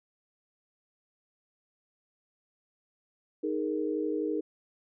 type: chord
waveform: sine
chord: D# suspended fourth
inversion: none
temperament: just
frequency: 311.1 / 414.8 / 466.7 Hz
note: D#4 / G#4 / A#4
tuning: 0 / -2 / +2 cents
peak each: -31 / -33 / -34 dBFS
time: 3.43-4.41 s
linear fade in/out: 10 ms
effects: none